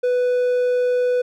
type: tone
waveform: triangle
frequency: 495.6 Hz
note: B4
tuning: 6 cents sharp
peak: -14 dBFS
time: 0.03-1.22 s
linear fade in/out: 10 ms
effects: none